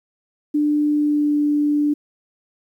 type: tone with pitch glide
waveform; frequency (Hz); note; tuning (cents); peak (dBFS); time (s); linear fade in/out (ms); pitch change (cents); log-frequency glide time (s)
sine; 296.9 to 294.3; D4 to D4; +19 to +4; -15; 0.54-1.94; 10; -15; 0.92-1.37
effects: 9-bit